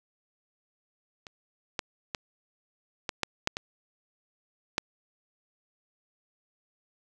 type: clicks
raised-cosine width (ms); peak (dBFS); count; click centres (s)
0.2; -26 / -12 / -14 / -13 / -9 / -7 / -15 / -8; 8; 1.268 / 1.792 / 2.148 / 3.092 / 3.233 / 3.474 / 3.569 / 4.781
effects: none